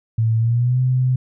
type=tone with pitch glide; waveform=sine; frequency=112.6 to 127.86 Hz; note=A2 to C3; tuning=+40 to -40 cents; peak=-14 dBFS; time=0.18-1.16 s; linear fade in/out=5 ms; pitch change=+220 cents; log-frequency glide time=0.38-0.79 s; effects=none